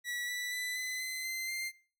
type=tone with pitch steps; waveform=sawtooth; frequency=1943 / 1967.8 / 1993 / 2019 / 2044 / 2070 / 2097 Hz; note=B6 / B6 / B6 / B6 / C7 / C7 / C7; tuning=-29 / -7 / +15 / +38 / -41 / -19 / +3 cents; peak=-32 dBFS; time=0.04-1.72 s; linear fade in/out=50 ms; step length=240 ms; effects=noise-tail reverb RT60 0.4 s tail -17 dB re dry